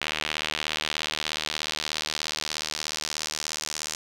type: tone with band-pass filter sweep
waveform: sawtooth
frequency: 76.8 Hz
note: D#2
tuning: 22 cents flat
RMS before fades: -32 dBFS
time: 0.01-3.96 s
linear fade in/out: 5 ms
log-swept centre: 2800 to 6300 Hz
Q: 1.8
effects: 8-bit